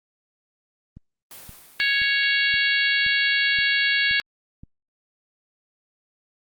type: click train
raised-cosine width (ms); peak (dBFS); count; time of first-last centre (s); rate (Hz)
5; -29; 8; 0.97-4.635; 1.91
type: noise with exponential decay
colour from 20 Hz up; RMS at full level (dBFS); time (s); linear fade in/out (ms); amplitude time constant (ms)
white; -40; 1.31-2.92; 2; 350
type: harmonic tone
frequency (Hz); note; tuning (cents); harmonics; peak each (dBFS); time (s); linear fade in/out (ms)
555; C#5; +2; 3 / 4 / 5 / 6 / 7 / 8; -22 / -24 / -26 / -28 / -29 / -30; 1.8-4.2; 0
effects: Opus 32 kbps